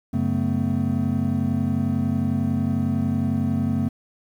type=tone cluster; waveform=triangle; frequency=96.2 / 141.4 / 192.2 / 223.3 / 254.3 Hz; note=G2 / C#3 / G3 / A3 / C4; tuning=-32 / +35 / -34 / +26 / -49 cents; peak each=-25 / -25 / -31 / -22 / -24 dBFS; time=0.13-3.89 s; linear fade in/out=10 ms; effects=9-bit